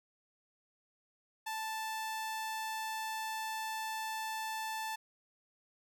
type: tone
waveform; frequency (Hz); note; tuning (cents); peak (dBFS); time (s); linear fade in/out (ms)
sawtooth; 880; A5; 0; -33; 1.46-4.96; 10
effects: none